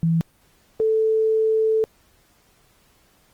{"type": "tone pair in turn", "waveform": "sine", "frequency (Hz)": [164.81, 440], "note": ["E3", "A4"], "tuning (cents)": [0, 0], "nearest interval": "octave + perfect fourth", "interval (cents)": 1700, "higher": "second", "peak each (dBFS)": -16, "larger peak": "neither", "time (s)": [[0.03, 0.21], [0.8, 1.84]], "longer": "second", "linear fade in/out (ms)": 0, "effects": ["pink hiss -59 dBFS RMS until 3.33 s", "Opus 24 kbps"]}